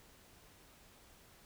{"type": "silence", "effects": ["pink hiss -62 dBFS RMS until 1.45 s"]}